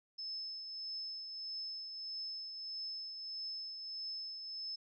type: tone with tremolo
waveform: sine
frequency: 5230 Hz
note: E8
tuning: 15 cents flat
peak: -39 dBFS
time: 0.18-4.76 s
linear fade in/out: 10 ms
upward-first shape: triangle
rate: 1.6 Hz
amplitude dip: 45%
effects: none